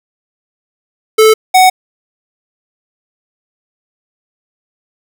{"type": "tone pair in turn", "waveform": "square", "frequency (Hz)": [436.9, 744.9], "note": ["A4", "F#5"], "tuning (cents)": [-12, 11], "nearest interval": "major sixth", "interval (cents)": 923, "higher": "second", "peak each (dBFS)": -4, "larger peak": "neither", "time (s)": [[1.18, 1.34], [1.54, 1.7]], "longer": "neither", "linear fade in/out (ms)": 10, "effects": []}